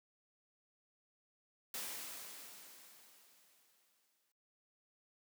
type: noise with exponential decay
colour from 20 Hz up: white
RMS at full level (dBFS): -42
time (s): 1.74-4.32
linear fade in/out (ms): 2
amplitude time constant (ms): 560
effects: noise-tail reverb RT60 0.2 s tail -20 dB re dry + high-pass 200 Hz 12 dB/octave